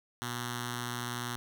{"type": "tone with notch filter", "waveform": "5% pulse", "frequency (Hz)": 121, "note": "B2", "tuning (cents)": -35, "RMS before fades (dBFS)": -37, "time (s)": [0.22, 1.36], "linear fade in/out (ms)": 0, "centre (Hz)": 550, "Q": 0.59, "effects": []}